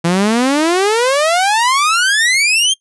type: exponential sweep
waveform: sawtooth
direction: up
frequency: 164.81 to 3241 Hz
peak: -7 dBFS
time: 0.04-2.74 s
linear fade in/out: 10 ms
effects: noise-tail reverb RT60 0.1 s tail -22 dB re dry + resampled to 24000 Hz